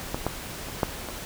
clicks, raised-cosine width 1 ms, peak -13 / -10 / -22 / -7 / -21 dBFS, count 5, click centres 0.145 / 0.266 / 0.686 / 0.832 / 1.087 s, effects pink hiss -37 dBFS RMS until 1.25 s

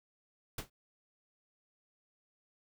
pink noise with exponential decay, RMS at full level -34 dBFS, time 0.58-0.7 s, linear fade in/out 5 ms, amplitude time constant 24 ms, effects none

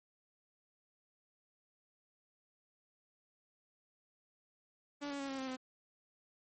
sawtooth tone with pitch steps, 287.9 / 281.6 / 275.5 / 269.6 / 263.7 / 258 Hz, D4 / C#4 / C#4 / C#4 / C4 / C4, -34 / +27 / -11 / -48 / +14 / -24 cents, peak -35 dBFS, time 5.01-5.568 s, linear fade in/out 20 ms, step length 93 ms, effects MP3 32 kbps

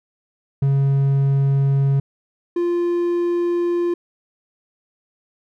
triangle tone pair in turn, 137.9 / 347.5 Hz, C#3 / F4, -9 / -9 cents, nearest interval octave + major third, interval 1600 cents, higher second, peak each -12 / -15 dBFS, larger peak first, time 0.62-2 / 2.56-3.94 s, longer neither, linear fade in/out 5 ms, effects none

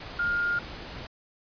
sine tone in noise, 1413 Hz, F6, 20 cents sharp, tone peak -24 dBFS, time 0.19-0.59 s, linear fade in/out 5 ms, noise pink, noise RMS -40 dBFS, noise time 0-1.07 s, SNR +13 dB, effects resampled to 11025 Hz

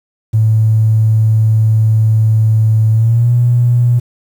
triangle tone with pitch glide, 110 to 120.65 Hz, A2 to B2, 0 to -40 cents, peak -3 dBFS, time 0.33-4 s, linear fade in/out 20 ms, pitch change +160 cents, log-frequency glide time 2.92-3.32 s, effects tanh soft clip ceiling -5 dBFS + 7-bit

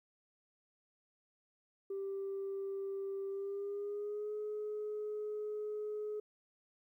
sine tone with pitch glide, 392 to 422.6 Hz, G4 to G#4, 0 to +30 cents, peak -36 dBFS, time 1.9-6.2 s, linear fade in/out 5 ms, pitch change +130 cents, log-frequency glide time 3.3-4.33 s, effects tanh soft clip ceiling -34 dBFS + 13-bit

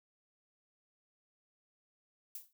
violet noise with exponential decay, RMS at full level -41 dBFS, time 2.35-2.53 s, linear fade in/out 2 ms, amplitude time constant 38 ms, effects noise-tail reverb RT60 0.1 s tail -26 dB re dry

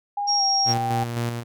sine tone with pitch glide, 814 to 786.3 Hz, G#5 to G5, -35 to +5 cents, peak -23 dBFS, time 0.17-1.04 s, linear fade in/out 5 ms, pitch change -60 cents, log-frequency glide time 0.37-0.42 s
sine tone, 5588 Hz, F8, in tune, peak -19 dBFS, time 0.27-0.74 s, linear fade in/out 20 ms
sawtooth tone with tremolo, 118.3 Hz, A#2, 26 cents sharp, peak -19 dBFS, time 0.65-1.44 s, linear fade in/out 50 ms, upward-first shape square, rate 3.9 Hz, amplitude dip 40%
effects none

